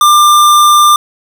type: tone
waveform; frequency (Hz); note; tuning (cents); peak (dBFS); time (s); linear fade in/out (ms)
square; 1193; D6; +27; -4; 0.01-0.96; 2
effects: none